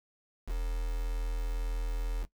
sine tone with quantisation, 41 Hz, E1, 9 cents flat, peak -30 dBFS, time 0.46-2.27 s, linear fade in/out 50 ms, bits 7, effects noise-tail reverb RT60 0.1 s tail -17 dB re dry

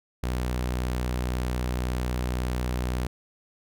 sawtooth tone, 61.9 Hz, B1, 5 cents sharp, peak -22 dBFS, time 0.23-3.07 s, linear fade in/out 5 ms, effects none

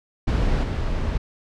brown noise with level steps, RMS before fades -20 / -24 dBFS, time 0.27-1.18 s, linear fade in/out 10 ms, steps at 0.63 s, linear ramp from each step 2 ms, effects low-pass 5000 Hz 12 dB/octave

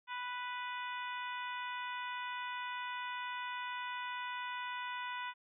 harmonic tone with a mistuned harmonic, 493.9 Hz, B4, in tune, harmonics 2 / 3 / 4 / 5 / 6 / 7, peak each -41 / -45 / -47 / -49 / -51 / -52 dBFS, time 0.07-5.34 s, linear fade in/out 50 ms, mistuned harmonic 7, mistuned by +17 cents, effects none

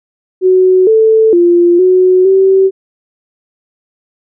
sine tone with pitch steps, 371.4 / 441.5 / 347.4 / 368.8 / 383.6 Hz, F#4 / A4 / F4 / F#4 / G4, +7 / +6 / -9 / -6 / -37 cents, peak -4 dBFS, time 0.41-2.71 s, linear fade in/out 50 ms, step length 460 ms, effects none

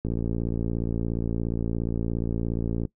click train, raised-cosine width 3 ms, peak -15 dBFS, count 161, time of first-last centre 0.05-2.852 s, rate 57.1 Hz, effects noise-tail reverb RT60 0.1 s tail -21 dB re dry

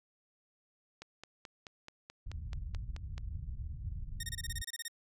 click train, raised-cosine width 0.2 ms, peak -29 dBFS, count 11, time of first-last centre 1.02-3.18 s, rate 4.63 Hz
white low-pass noise, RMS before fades -41 dBFS, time 2.26-4.62 s, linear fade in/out 5 ms, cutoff 100 Hz, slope 24 dB/octave
10% pulse tone bursts, 1850 Hz, A#6, 14 cents flat, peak -29 dBFS, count 12, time 4.2-4.882 s, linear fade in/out 5 ms, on 33 ms, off 26 ms
effects none

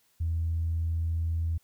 sine tone, 82.41 Hz, E2, in tune, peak -25 dBFS, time 0.2-1.58 s, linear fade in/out 10 ms, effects tanh soft clip ceiling -21 dBFS + white hiss -68 dBFS RMS until 1.63 s

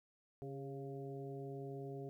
harmonic tone with a mistuned harmonic, 138.59 Hz, C#3, in tune, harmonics 1 / 2 / 3 / 4 / 5, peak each -47 / -52 / -47 / -58 / -55 dBFS, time 0.42-2.09 s, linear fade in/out 0 ms, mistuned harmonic 3, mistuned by -39 cents, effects 13-bit

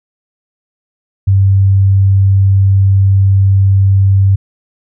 sine tone, 97.4 Hz, G2, 11 cents flat, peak -5 dBFS, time 1.27-4.36 s, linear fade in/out 10 ms, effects none

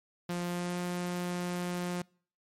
sawtooth tone with pitch glide, 175.3 to 177.34 Hz, F3 to F3, +7 to +27 cents, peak -28 dBFS, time 0.29-2.02 s, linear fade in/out 5 ms, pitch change +20 cents, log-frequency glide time 0.46-0.79 s, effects noise-tail reverb RT60 0.5 s tail -26 dB re dry + MP3 64 kbps

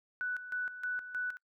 sine tone with tremolo, 1486 Hz, F#6, 7 cents sharp, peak -32 dBFS, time 0.21-1.37 s, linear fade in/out 0 ms, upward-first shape square, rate 3.2 Hz, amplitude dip 70%, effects noise-tail reverb RT60 0.1 s tail -26 dB re dry

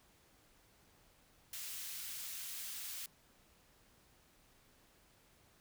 white high-pass noise, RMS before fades -45 dBFS, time 1.53-3.06 s, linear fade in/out 2 ms, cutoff 1900 Hz, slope 12 dB/octave, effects pink hiss -68 dBFS RMS until 5.6 s

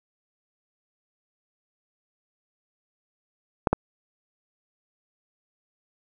clicks, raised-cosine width 1 ms, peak -5 dBFS, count 2, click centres 3.672 / 3.73 s, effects none

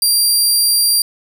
20% pulse tone, 4741 Hz, D8, 16 cents sharp, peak -5 dBFS, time 0.02-1.02 s, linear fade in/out 2 ms, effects none

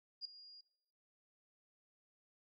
sine tone with ADSR envelope, 4843 Hz, D#8, 48 cents flat, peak -38 dBFS, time 0.21-0.61 s, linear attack 41 ms, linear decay 4 ms, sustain -16 dB, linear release 5 ms, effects noise-tail reverb RT60 1.0 s tail -22 dB re dry

